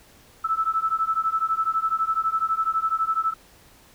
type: beating tone pair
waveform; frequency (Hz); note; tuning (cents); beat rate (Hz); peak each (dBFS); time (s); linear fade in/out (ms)
sine; 1308 / 1320; E6 / E6; -14 / +2; 12; -24; 0.44-3.34; 10
effects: pink hiss -53 dBFS RMS until 3.94 s